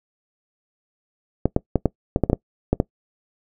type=clicks; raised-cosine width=2 ms; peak=-3 dBFS; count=10; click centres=1.456 / 1.564 / 1.757 / 1.857 / 2.161 / 2.237 / 2.299 / 2.331 / 2.73 / 2.801 s; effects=noise-tail reverb RT60 0.1 s tail -21 dB re dry